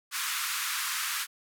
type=band-pass noise; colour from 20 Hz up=pink; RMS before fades=-32 dBFS; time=0.11-1.27 s; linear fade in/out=50 ms; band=1100 to 16000 Hz; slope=48 dB/octave; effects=none